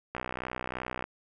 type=click train; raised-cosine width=0.5 ms; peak=-19 dBFS; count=57; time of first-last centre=0.15-1.04 s; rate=62.9 Hz; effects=none